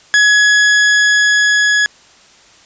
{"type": "tone with level ramp", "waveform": "40% pulse", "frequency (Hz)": 1682, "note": "G#6", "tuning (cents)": 22, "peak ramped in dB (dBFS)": [-6, -9], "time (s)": [0.14, 1.86], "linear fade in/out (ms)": 0, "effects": ["white hiss -45 dBFS RMS until 2.65 s", "resampled to 16000 Hz"]}